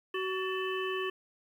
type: harmonic tone with a mistuned harmonic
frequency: 376.4 Hz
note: F#4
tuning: 30 cents sharp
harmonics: 1 / 3 / 5 / 7 / 8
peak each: -33 / -38 / -40 / -41 / -42 dBFS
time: 0.14-1.1 s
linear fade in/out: 5 ms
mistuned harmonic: 5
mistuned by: -110 cents
effects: 10-bit